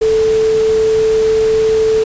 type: tone in noise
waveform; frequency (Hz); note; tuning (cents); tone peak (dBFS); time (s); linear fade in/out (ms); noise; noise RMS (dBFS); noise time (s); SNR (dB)
sine; 440; A4; 0; -9; 0.01-2.04; 10; pink; -27; 0.01-2.04; +15
effects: resampled to 16000 Hz